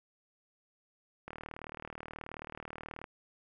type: click train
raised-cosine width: 0.5 ms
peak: -27 dBFS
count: 69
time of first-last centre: 1.28-3.042 s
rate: 38.6 Hz
effects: none